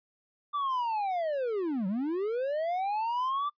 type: linear two-way sweep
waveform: triangle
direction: down then up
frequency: 1183 to 180 to 1183 Hz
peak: -26 dBFS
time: 0.53-3.5 s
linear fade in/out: 20 ms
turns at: 1.87 s
effects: noise-tail reverb RT60 0.1 s tail -23 dB re dry + resampled to 11025 Hz